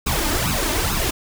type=noise with flanger; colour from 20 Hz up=pink; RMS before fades=-21 dBFS; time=0.06-1.11 s; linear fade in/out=10 ms; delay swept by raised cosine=0.76 to 3.36 ms; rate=2.3 Hz; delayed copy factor=+0.75; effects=none